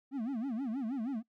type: tone with vibrato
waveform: triangle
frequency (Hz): 246.9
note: B3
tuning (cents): 0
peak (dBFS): -31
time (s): 0.11-1.23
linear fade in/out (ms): 50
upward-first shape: sine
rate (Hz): 6.3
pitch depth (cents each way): 240
effects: noise-tail reverb RT60 0.1 s tail -24 dB re dry